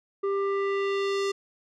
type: tone with low-pass filter sweep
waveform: square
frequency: 395.5 Hz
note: G4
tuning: 15 cents sharp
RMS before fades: -27 dBFS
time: 0.23-1.32 s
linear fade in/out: 10 ms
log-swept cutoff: 960 to 6200 Hz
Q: 1.3
effects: none